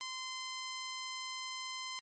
10% pulse tone, 1035 Hz, C6, 19 cents flat, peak -31 dBFS, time 0.01-1.99 s, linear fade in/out 0 ms, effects MP3 32 kbps

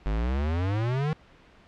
square exponential sweep, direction up, 49 to 158.9 Hz, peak -25 dBFS, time 0.06-1.13 s, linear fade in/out 0 ms, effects pink hiss -55 dBFS RMS until 1.67 s + low-pass 3000 Hz 12 dB/octave

